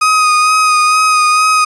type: tone with vibrato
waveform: 35% pulse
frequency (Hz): 1249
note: D#6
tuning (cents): +6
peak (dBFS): -6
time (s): 0.01-1.65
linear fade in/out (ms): 10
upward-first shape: sine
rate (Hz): 2.2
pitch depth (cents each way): 21
effects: resampled to 24000 Hz